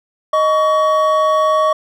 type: tone pair together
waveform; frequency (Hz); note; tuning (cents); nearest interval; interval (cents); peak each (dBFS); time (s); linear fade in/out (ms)
triangle; 622.3 / 1124.9; D#5 / C#6; 0 / +25; minor seventh; 1025; -12; 0.33-1.73; 5
effects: none